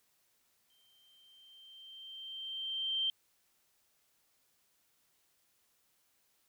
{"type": "tone with exponential growth", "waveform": "sine", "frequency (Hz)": 3138, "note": "G7", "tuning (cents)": 1, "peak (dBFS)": -29, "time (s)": [0.7, 3.1], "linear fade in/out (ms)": 1, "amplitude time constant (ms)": 520, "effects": ["white hiss -74 dBFS RMS until 6.48 s"]}